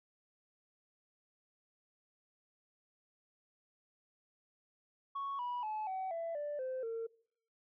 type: tone with pitch steps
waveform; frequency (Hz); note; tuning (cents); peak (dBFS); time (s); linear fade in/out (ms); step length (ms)
sine; 1108.7 / 976.4 / 859.9 / 757.3 / 666.9 / 587.3 / 517.2 / 455.5; C#6 / B5 / A5 / F#5 / E5 / D5 / C5 / A#4; 0 / -20 / -40 / +40 / +20 / 0 / -20 / -40; -35; 5.15-7.07; 10; 240
effects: noise-tail reverb RT60 0.6 s tail -23 dB re dry + tanh soft clip ceiling -34 dBFS